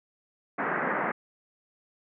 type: band-pass noise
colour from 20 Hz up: white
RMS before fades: -29 dBFS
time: 0.58-1.12 s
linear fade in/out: 10 ms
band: 160 to 1900 Hz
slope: 48 dB/octave
effects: none